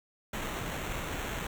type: noise with sample-and-hold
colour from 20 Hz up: pink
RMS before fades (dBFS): -36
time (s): 0.33-1.47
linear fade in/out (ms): 5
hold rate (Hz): 4900
effects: none